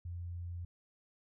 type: tone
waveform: sine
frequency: 87 Hz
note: F2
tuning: 6 cents flat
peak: -39 dBFS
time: 0.05-0.65 s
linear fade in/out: 5 ms
effects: none